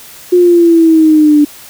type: exponential sweep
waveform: sine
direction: down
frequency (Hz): 360 to 292.4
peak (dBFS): -3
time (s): 0.32-1.45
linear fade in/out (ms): 10
effects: white hiss -34 dBFS RMS until 1.69 s